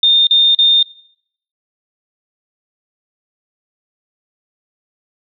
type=tone bursts; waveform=sine; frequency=3636 Hz; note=A#7; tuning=44 cents flat; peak=-7 dBFS; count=3; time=0.03-0.828 s; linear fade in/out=2 ms; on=240 ms; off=39 ms; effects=noise-tail reverb RT60 0.7 s tail -22 dB re dry